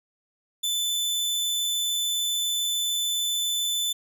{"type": "tone", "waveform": "sawtooth", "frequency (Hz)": 3513, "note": "A7", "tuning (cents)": -3, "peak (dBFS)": -21, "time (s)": [0.63, 3.93], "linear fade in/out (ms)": 10, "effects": []}